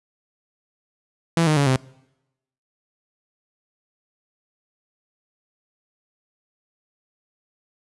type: tone with pitch steps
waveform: sawtooth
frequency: 166.6 / 153.66 / 141.72 / 130.71 Hz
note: E3 / D#3 / C#3 / C3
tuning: +19 / -21 / +39 / -1 cents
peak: -12 dBFS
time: 1.37-1.762 s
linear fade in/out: 2 ms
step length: 98 ms
effects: noise-tail reverb RT60 0.9 s tail -24 dB re dry + resampled to 24000 Hz